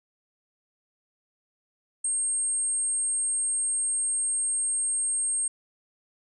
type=tone; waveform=sine; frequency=8520 Hz; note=C9; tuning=30 cents sharp; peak=-24 dBFS; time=2.04-5.48 s; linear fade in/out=5 ms; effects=none